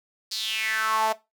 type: tone with high-pass filter sweep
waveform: sawtooth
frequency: 219.8 Hz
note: A3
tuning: 2 cents flat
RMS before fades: -26 dBFS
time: 0.31-1.13 s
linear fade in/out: 10 ms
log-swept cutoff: 4700 to 700 Hz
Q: 5.4
effects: noise-tail reverb RT60 0.2 s tail -17 dB re dry